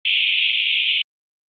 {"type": "band-pass noise", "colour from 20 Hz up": "white", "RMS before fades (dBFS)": -19, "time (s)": [0.05, 1.02], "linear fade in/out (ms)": 5, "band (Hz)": [2300, 3400], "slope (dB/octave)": 96, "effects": ["Opus 24 kbps"]}